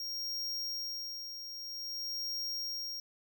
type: tone with tremolo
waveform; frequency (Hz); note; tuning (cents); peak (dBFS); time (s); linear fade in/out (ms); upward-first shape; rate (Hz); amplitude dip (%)
square; 5580; F8; -2; -35; 0-3; 2; sine; 0.52; 55
effects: none